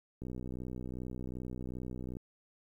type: click train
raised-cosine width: 3 ms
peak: -29 dBFS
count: 123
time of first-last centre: 0.22-2.169 s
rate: 62.6 Hz
effects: 11-bit